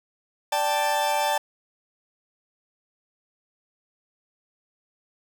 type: chord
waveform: 40% pulse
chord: D suspended fourth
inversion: none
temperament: equal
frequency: 587.3 / 784 / 880 Hz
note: D5 / G5 / A5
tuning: 0 / 0 / 0 cents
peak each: -27 / -27 / -23 dBFS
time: 0.52-1.38 s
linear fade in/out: 5 ms
effects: none